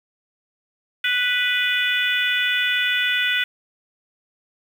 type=harmonic tone; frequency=493.9 Hz; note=B4; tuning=in tune; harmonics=3 / 4 / 5 / 6 / 7; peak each=-23 / -24 / -25 / -26 / -26 dBFS; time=1.04-3.44 s; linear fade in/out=5 ms; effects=7-bit